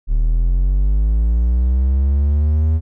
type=linear sweep; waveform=triangle; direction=up; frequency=36.68 to 80.6 Hz; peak=-10 dBFS; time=0.07-2.81 s; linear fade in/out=50 ms; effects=none